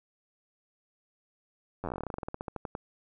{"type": "slowing click train", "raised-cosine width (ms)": 1, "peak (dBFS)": -21, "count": 24, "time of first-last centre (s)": [1.84, 2.751], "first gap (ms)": 10, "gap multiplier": 1.11, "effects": []}